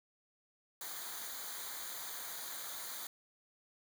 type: noise with comb filter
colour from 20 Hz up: white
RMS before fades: -44 dBFS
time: 0.81-3.07 s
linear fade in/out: 2 ms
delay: 0.37 ms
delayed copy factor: -0.75
effects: none